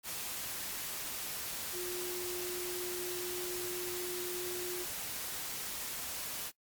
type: tone in noise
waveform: sine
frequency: 358.3 Hz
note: F4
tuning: 44 cents sharp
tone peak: -39 dBFS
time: 1.72-4.86 s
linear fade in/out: 50 ms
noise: white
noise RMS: -40 dBFS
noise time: 0.03-6.52 s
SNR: -2 dB
effects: noise-tail reverb RT60 0.1 s tail -20 dB re dry + Opus 48 kbps